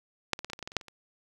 clicks, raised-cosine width 0.2 ms, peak -8 / -21 / -19 / -23 / -18 / -26 / -20 / -20 / -29 / -7 / -29 / -30 dBFS, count 12, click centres 0.333 / 0.391 / 0.446 / 0.5 / 0.533 / 0.591 / 0.627 / 0.675 / 0.719 / 0.767 / 0.812 / 0.883 s, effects 8-bit

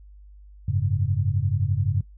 sine chord, F# suspended second, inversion none, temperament just, 92.5 / 104.06 / 138.75 Hz, F#2 / G#2 / C#3, 0 / +4 / +2 cents, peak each -25 / -24 / -26 dBFS, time 0.68-2.01 s, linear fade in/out 5 ms, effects noise-tail reverb RT60 0.1 s tail -19 dB re dry + added 50 Hz sine -44 dBFS peak until 2.17 s

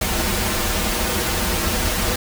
pink noise with comb filter, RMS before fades -21 dBFS, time 0.01-2.16 s, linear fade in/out 5 ms, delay 7.1 ms, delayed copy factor -0.85, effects none

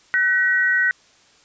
sine tone pair together, 1508 / 1906 Hz, F#6 / A#6, +32 / +38 cents, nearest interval major third, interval 406 cents, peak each -18 dBFS, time 0.14-0.91 s, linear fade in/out 0 ms, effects white hiss -54 dBFS RMS until 1.44 s + resampled to 16000 Hz

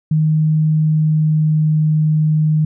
sine tone with pitch glide, 155.56 to 154.57 Hz, D#3 to D#3, 0 to -11 cents, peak -11 dBFS, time 0.11-2.65 s, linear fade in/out 5 ms, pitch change -11 cents, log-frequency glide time 0.69-1.77 s, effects none

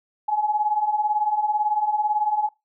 sine beating tone pair, 831 / 849 Hz, G#5 / G#5, +1 / +38 cents, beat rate 18 Hz, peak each -25 / -21 dBFS, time 0.28-2.49 s, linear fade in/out 10 ms, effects noise-tail reverb RT60 0.2 s tail -21 dB re dry

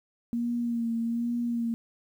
sine tone with vibrato, 234.2 Hz, A#3, 8 cents sharp, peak -26 dBFS, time 0.33-1.74 s, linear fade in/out 0 ms, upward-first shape sine, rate 1.2 Hz, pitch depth 33 cents each way, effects 10-bit

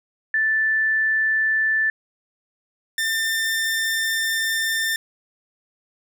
sine / sawtooth tone pair in turn, 1760 / 1794.9 Hz, A6 / A6, 0 / +34 cents, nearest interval unison, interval 34 cents, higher second, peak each -17 dBFS, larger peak neither, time 0.34-1.9 / 2.98-4.96 s, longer second, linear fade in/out 2 ms, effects none

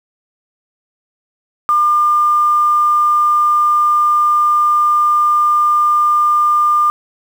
sine tone with quantisation, 1200 Hz, D6, 37 cents sharp, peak -9 dBFS, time 1.69-6.9 s, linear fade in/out 0 ms, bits 6, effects none

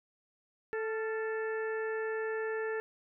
harmonic tone with a mistuned harmonic, 440 Hz, A4, in tune, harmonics 1 / 2 / 3 / 4 / 5 / 6, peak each -33 / -45 / -45 / -40 / -54 / -54 dBFS, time 0.73-2.8 s, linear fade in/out 0 ms, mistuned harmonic 3, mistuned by +66 cents, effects none

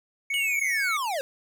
triangle tone, 2217 Hz, C#7, in tune, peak -24 dBFS, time 0.3-0.97 s, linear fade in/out 5 ms
square linear sweep, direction down, 2960 to 514 Hz, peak -27 dBFS, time 0.34-1.21 s, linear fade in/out 0 ms
effects none

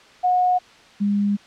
sine tone pair in turn, 727 / 203.2 Hz, F#5 / G#3, -31 / -38 cents, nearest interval octave + minor seventh, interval 2207 cents, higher first, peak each -15 / -17 dBFS, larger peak first, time 0.23-0.59 / 1-1.37 s, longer second, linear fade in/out 20 ms, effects white hiss -48 dBFS RMS until 1.46 s + low-pass 4000 Hz 12 dB/octave

